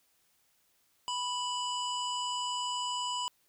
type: harmonic tone with a mistuned harmonic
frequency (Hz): 988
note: B5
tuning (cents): 0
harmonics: 1 / 3 / 5 / 7 / 8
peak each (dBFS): -34 / -36 / -44 / -45 / -45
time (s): 1.08-3.28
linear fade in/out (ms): 0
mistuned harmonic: 7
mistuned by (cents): +50
effects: white hiss -71 dBFS RMS until 3.48 s